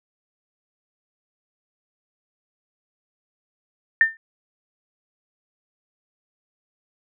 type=tone with exponential decay; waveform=sine; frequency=1800 Hz; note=A6; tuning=39 cents sharp; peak=-8 dBFS; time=4.01-4.17 s; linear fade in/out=1 ms; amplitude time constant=33 ms; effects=none